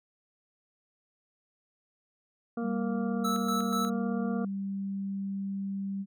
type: harmonic tone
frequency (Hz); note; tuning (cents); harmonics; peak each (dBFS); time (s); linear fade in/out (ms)
233.1; A#3; 0; 1 / 2 / 3 / 5 / 6; -31 / -37 / -41 / -45 / -47; 2.57-4.45; 5
type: tone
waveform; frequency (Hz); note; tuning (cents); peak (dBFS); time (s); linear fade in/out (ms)
sine; 196.2; G3; +2; -31; 2.61-6.06; 50
type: tone with tremolo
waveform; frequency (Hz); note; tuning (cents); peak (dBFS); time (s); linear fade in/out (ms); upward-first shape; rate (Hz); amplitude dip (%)
square; 1310; E6; -11; -30; 3.24-3.9; 10; square; 4.1; 55
effects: none